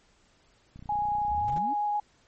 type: click train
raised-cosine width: 5 ms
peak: -33 dBFS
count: 22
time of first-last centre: 0.76-1.446 s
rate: 30.6 Hz
type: tone with vibrato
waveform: sine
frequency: 830.6 Hz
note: G#5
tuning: in tune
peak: -25 dBFS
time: 0.89-2 s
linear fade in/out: 5 ms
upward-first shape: triangle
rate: 7.6 Hz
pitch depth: 9 cents each way
type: exponential sweep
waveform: sine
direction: up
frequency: 55.3 to 311.1 Hz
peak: -35 dBFS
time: 1.29-1.74 s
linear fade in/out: 10 ms
type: noise bursts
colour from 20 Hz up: brown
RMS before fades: -38 dBFS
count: 3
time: 1.48-1.582 s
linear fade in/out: 0 ms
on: 20 ms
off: 21 ms
effects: pink hiss -64 dBFS RMS until 2.27 s + MP3 32 kbps